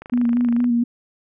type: click train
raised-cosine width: 0.5 ms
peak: -21 dBFS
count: 17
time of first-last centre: 0.02-0.643 s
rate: 25.7 Hz
type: tone with vibrato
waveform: sine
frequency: 240 Hz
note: B3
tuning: 49 cents flat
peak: -15 dBFS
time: 0.12-0.84 s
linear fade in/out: 10 ms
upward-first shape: square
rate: 4.3 Hz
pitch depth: 26 cents each way
effects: none